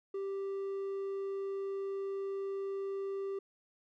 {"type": "tone with hard clipping", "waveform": "sine", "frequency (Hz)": 392, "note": "G4", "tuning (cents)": 0, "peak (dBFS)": -36, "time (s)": [0.14, 3.39], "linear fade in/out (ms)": 5, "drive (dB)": 3, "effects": []}